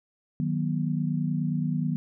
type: chord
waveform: sine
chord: B major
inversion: first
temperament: equal with one note detuned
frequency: 155.56 / 185 / 243 Hz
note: D#3 / F#3 / B3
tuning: 0 / 0 / -28 cents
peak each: -27 / -30 / -30 dBFS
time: 0.4-1.96 s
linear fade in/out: 0 ms
effects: none